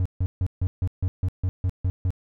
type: tone bursts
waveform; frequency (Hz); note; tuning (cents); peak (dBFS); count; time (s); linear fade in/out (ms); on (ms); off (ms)
triangle; 92; F#2; -9; -18; 11; 0-2.105; 0; 55; 150
effects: none